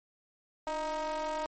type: ring-modulated tone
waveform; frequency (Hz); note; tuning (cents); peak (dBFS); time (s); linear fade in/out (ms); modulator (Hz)
square; 159.8; D#3; +47; -30; 0.67-1.46; 0; 776
effects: MP3 32 kbps